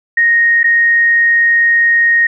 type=tone with dropouts; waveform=sine; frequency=1864.7 Hz; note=A#6; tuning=in tune; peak=-7 dBFS; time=0.17-2.27 s; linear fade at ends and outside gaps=5 ms; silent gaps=0.632-0.641 s; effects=none